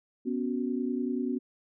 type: chord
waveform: sine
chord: B suspended second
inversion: none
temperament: equal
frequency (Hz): 246.9 / 277.2 / 370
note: B3 / C#4 / F#4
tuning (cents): 0 / 0 / 0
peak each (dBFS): -30 / -33 / -35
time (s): 0.25-1.39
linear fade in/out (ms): 20
effects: none